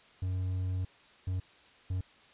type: tone bursts at uneven times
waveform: triangle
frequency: 92.5 Hz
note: F#2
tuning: in tune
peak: -28 dBFS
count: 3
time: 0.22-0.85 / 1.27-1.4 / 1.9-2.01 s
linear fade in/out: 5 ms
effects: white hiss -59 dBFS RMS until 2.33 s + resampled to 8000 Hz